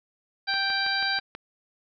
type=harmonic tone; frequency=784 Hz; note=G5; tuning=in tune; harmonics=1 / 2 / 3 / 4 / 5 / 6; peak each=-32 / -27 / -35 / -39 / -31 / -30 dBFS; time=0.47-1.2 s; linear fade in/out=20 ms
type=click train; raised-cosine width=0.3 ms; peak=-21 dBFS; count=6; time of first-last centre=0.54-1.35 s; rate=6.17 Hz
effects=none